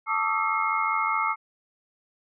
sine tone cluster, 885 / 1147 / 1241 / 1326 / 2154 Hz, A5 / D6 / D#6 / E6 / C7, +10 / -41 / -5 / +10 / +50 cents, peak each -29 dBFS, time 0.06-1.36 s, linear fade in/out 50 ms, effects none

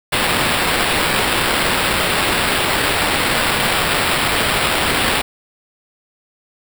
white noise with sample-and-hold, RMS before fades -17 dBFS, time 0.12-5.22 s, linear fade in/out 10 ms, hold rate 6300 Hz, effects none

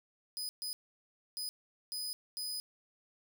sawtooth tone bursts at uneven times, 4992 Hz, D#8, 5 cents sharp, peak -34 dBFS, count 5, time 0.37-0.49 / 0.62-0.73 / 1.37-1.49 / 1.92-2.13 / 2.37-2.6 s, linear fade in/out 0 ms, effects none

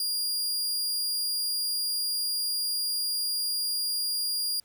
sawtooth tone, 4824 Hz, D8, 46 cents sharp, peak -24 dBFS, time 0-4.6 s, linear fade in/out 2 ms, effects pink hiss -66 dBFS RMS until 4.64 s

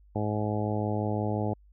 harmonic tone, 105.7 Hz, G#2, 31 cents sharp, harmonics 1 / 2 / 3 / 4 / 5 / 6 / 7 / 8, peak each -30 / -33 / -35 / -36 / -37 / -38 / -38 / -39 dBFS, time 0.15-1.54 s, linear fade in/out 10 ms, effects added 50 Hz sine -54 dBFS peak until 1.72 s

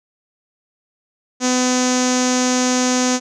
sawtooth tone with low-pass filter, 252 Hz, B3, 35 cents sharp, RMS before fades -17 dBFS, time 1.4-3.2 s, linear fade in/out 50 ms, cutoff 6400 Hz, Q 6.9, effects none

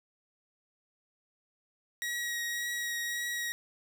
sawtooth tone with vibrato, 1902 Hz, A#6, 34 cents sharp, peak -29 dBFS, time 2.02-3.52 s, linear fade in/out 0 ms, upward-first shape triangle, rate 1.8 Hz, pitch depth 14 cents each way, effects none

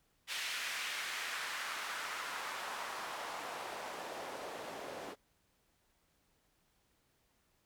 white noise with band-pass filter sweep, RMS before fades -42 dBFS, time 0.27-5.16 s, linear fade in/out 50 ms, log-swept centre 2400 to 470 Hz, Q 1.3, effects pink hiss -75 dBFS RMS until 7.65 s

